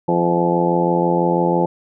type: harmonic tone with a mistuned harmonic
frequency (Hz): 86.1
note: F2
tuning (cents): -24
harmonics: 2 / 3 / 4 / 5 / 6 / 7 / 8 / 9 / 10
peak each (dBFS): -20 / -28 / -20 / -25 / -21 / -29 / -30 / -27 / -21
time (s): 0.08-1.66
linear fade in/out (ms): 5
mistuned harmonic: 7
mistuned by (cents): +33
effects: none